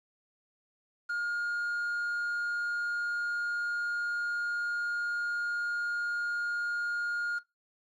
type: tone with quantisation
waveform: triangle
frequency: 1421 Hz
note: F6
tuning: 30 cents sharp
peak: -28 dBFS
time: 1.09-7.39 s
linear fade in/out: 10 ms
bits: 9
effects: noise-tail reverb RT60 0.2 s tail -18 dB re dry + low-pass 7000 Hz 12 dB/octave